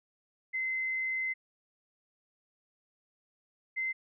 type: tone pair in turn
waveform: sine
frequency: 2059 / 2069 Hz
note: C7 / C7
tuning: -28 / -20 cents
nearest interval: unison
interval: 8 cents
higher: second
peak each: -30 / -30 dBFS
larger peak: neither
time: 0.53-1.34 / 3.76-3.93 s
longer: first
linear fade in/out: 20 ms
effects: none